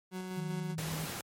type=tone with tremolo; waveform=30% pulse; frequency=185 Hz; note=F#3; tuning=in tune; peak=-34 dBFS; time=0.11-0.76 s; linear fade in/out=50 ms; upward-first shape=square; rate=5.1 Hz; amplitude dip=25%
type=tone with vibrato; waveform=sine; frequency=159.1 Hz; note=D#3; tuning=39 cents sharp; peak=-35 dBFS; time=0.36-1.06 s; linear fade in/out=20 ms; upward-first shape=triangle; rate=7.8 Hz; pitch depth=16 cents each way
type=noise; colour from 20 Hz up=pink; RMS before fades=-39 dBFS; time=0.78-1.21 s; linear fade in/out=2 ms
effects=high-pass 80 Hz 12 dB/octave + MP3 64 kbps